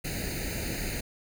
pink noise with comb filter, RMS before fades -33 dBFS, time 0.04-1.01 s, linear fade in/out 10 ms, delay 0.45 ms, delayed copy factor +0.9, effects none

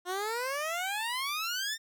15% pulse exponential sweep, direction up, 350.8 to 1837 Hz, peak -25 dBFS, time 0.05-1.78 s, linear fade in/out 50 ms, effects none

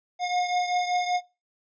square beating tone pair, 717 / 722.2 Hz, F5 / F#5, +45 / -42 cents, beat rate 5.2 Hz, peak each -26 / -31 dBFS, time 0.19-1.21 s, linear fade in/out 50 ms, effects noise-tail reverb RT60 0.3 s tail -22 dB re dry + resampled to 16000 Hz

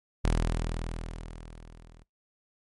sawtooth tone with level ramp, 40.75 Hz, E1, 19 cents flat, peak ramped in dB -18 to -48 dBFS, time 0.24-2.04 s, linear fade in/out 10 ms, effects noise-tail reverb RT60 0.2 s tail -24 dB re dry + MP3 48 kbps

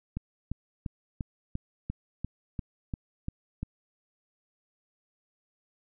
click train, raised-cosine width 5 ms, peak -20 dBFS, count 11, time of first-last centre 0.17-3.63 s, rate 2.89 Hz, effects none

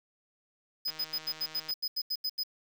square tone bursts, 5020 Hz, D#8, 15 cents sharp, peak -30 dBFS, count 12, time 0.85-2.436 s, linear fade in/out 10 ms, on 57 ms, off 82 ms
click train, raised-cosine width 0.2 ms, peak -29 dBFS, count 131, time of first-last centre 0.88-1.708 s, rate 157 Hz
effects 9-bit

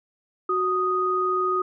sine tone pair together, 370 / 1243.8 Hz, F#4 / D#6, 0 / -1 cents, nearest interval octave + major sixth, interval 2099 cents, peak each -25 / -22 dBFS, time 0.49-1.62 s, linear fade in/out 5 ms, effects none

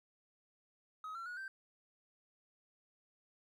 triangle tone with pitch steps, 1267 / 1357.9 / 1455.4 / 1559.9 Hz, D#6 / F6 / F#6 / G6, +31 / -49 / -29 / -9 cents, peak -40 dBFS, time 1.04-1.48 s, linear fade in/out 2 ms, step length 110 ms, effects tanh soft clip ceiling -36 dBFS

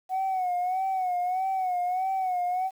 sine tone with vibrato, 740 Hz, F#5, in tune, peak -23 dBFS, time 0.09-2.71 s, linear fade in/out 50 ms, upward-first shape sine, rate 1.6 Hz, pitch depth 68 cents each way, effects tanh soft clip ceiling -22 dBFS + 9-bit

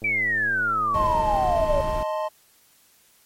click train, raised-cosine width 2 ms, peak -26 dBFS, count 151, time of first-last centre 0.02-1.396 s, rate 109 Hz
sine exponential sweep, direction down, 2349 to 554.4 Hz, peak -20 dBFS, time 0.04-1.81 s, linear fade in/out 5 ms
triangle chord, A diminished, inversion second, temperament equal, 622.3 / 880 / 1046.5 Hz, Eb5 / A5 / C6, 0 / 0 / 0 cents, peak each -24 / -28 / -29 dBFS, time 0.94-2.29 s, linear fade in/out 20 ms
brown noise, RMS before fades -29 dBFS, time 0.94-2.03 s, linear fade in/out 2 ms
effects white hiss -58 dBFS RMS until 3.25 s + MP3 64 kbps

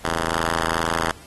5% pulse ring-modulated tone, 82.41 Hz, E2, in tune, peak -7 dBFS, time 0.04-1.12 s, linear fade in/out 5 ms, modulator 713 Hz, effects pink hiss -46 dBFS RMS until 1.26 s + AAC 32 kbps

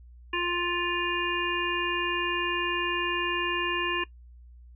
harmonic tone, 350 Hz, F4, 4 cents sharp, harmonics 1 / 3 / 5 / 7 / 8, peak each -32 / -32 / -32 / -32 / -32 dBFS, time 0.33-4.04 s, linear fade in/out 5 ms, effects noise-tail reverb RT60 0.1 s tail -19 dB re dry + added 60 Hz sine -47 dBFS peak until 4.75 s

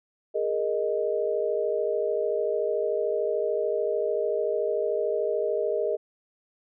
sine chord, Ab suspended second, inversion none, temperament equal with one note detuned, 412.7 / 466.2 / 622.3 Hz, Ab4 / Bb4 / Eb5, -11 / 0 / 0 cents, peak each -28 dBFS, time 0.34-5.97 s, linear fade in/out 20 ms, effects none

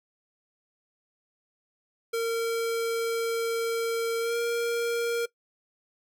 square tone with pitch glide, 459.2 to 468.3 Hz, A#4 to A#4, -26 to +8 cents, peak -26 dBFS, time 2.13-5.26 s, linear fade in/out 10 ms, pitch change +34 cents, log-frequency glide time 4.2-4.36 s, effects noise-tail reverb RT60 0.1 s tail -20 dB re dry

